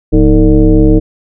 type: tone with frequency modulation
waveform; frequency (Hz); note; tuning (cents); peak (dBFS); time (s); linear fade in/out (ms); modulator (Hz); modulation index
sine; 174.61; F3; 0; -3; 0.12-1; 20; 139; 1.9
effects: none